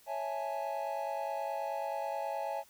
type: chord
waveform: triangle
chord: A major seventh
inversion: first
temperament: equal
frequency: 554.4 / 659.3 / 830.6 / 880 Hz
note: C#5 / E5 / G#5 / A5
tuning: 0 / 0 / 0 / 0 cents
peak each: -38 / -37 / -36 / -40 dBFS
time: 0.06-2.64 s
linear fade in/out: 50 ms
effects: white hiss -62 dBFS RMS until 2.69 s